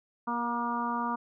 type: harmonic tone with a mistuned harmonic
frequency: 237.7 Hz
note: A#3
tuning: 34 cents sharp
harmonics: 1 / 2 / 3 / 4 / 5 / 6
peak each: -34 / -44 / -40 / -32 / -34 / -42 dBFS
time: 0.27-1.16 s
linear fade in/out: 10 ms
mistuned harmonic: 2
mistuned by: -15 cents
effects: none